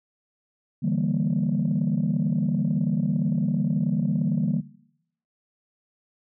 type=chord; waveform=sine; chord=E half-diminished seventh; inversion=third; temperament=equal; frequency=146.83 / 164.81 / 196 / 233.1 Hz; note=D3 / E3 / G3 / Bb3; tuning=0 / 0 / 0 / 0 cents; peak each=-26 dBFS; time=0.82-4.61 s; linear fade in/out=20 ms; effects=noise-tail reverb RT60 0.7 s tail -17 dB re dry + tanh soft clip ceiling -15 dBFS